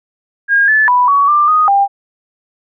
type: tone with pitch steps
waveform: sine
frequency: 1624 / 1737 / 988 / 1127 / 1187 / 1243 / 797 Hz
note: G#6 / A6 / B5 / C#6 / D6 / D#6 / G5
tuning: -39 / -23 / 0 / +28 / +18 / -2 / +28 cents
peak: -7 dBFS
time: 0.48-1.88 s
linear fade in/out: 50 ms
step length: 200 ms
effects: none